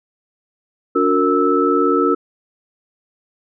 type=tone cluster; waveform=sine; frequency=286 / 363.2 / 460.4 / 1310 Hz; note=D4 / F#4 / A#4 / E6; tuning=-46 / -32 / -22 / -11 cents; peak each=-18 dBFS; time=0.95-2.15 s; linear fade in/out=10 ms; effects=none